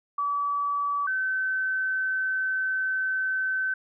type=tone pair in turn; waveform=sine; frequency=1147 / 1531.1 Hz; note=D6 / G6; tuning=-41 / -41 cents; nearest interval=perfect fourth; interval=500 cents; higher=second; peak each=-24 dBFS; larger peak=neither; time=0.18-1.07 / 1.07-3.74 s; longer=second; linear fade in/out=5 ms; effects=none